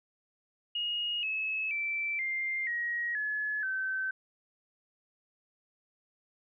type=tone with pitch steps; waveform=sine; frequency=2871 / 2587 / 2332 / 2102 / 1894.2 / 1707.1 / 1538.5 Hz; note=F7 / E7 / D7 / C7 / A#6 / G#6 / G6; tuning=+47 / -33 / -13 / +7 / +27 / +47 / -33 cents; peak=-30 dBFS; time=0.75-4.11 s; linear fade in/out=5 ms; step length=480 ms; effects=none